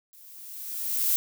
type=noise with level ramp; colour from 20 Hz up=violet; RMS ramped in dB=-52 to -22 dBFS; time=0.13-1.16 s; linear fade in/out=0 ms; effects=none